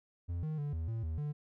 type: tone with pitch steps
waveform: triangle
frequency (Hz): 86.3 / 155.4 / 145.5 / 81.2 / 113.3 / 79.7 / 147.9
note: F2 / D#3 / D3 / E2 / A#2 / D#2 / D3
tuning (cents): -20 / -2 / -16 / -26 / -49 / +42 / +13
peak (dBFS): -32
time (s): 0.28-1.33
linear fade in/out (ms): 20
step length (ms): 150
effects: none